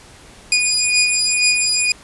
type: beating tone pair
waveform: 15% pulse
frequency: 2459 / 2461.1 Hz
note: D#7 / D#7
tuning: -21 / -20 cents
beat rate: 2.1 Hz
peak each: -10 dBFS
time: 0.52-1.92 s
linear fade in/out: 2 ms
effects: pink hiss -43 dBFS RMS until 2.03 s + resampled to 24000 Hz